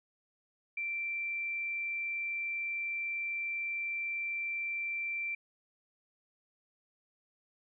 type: tone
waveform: sine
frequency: 2349 Hz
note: D7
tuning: in tune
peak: -33 dBFS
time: 0.77-5.35 s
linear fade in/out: 5 ms
effects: none